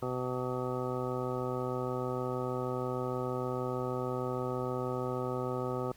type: harmonic tone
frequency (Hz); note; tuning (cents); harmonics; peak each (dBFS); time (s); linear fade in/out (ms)
126.4; B2; +41; 1 / 2 / 3 / 4 / 5 / 6 / 7 / 9 / 10; -38 / -40 / -37 / -38 / -44 / -45 / -45 / -45 / -43; 0.02-5.92; 5
effects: added 50 Hz sine -60 dBFS peak until 5.96 s + pink hiss -60 dBFS RMS until 5.96 s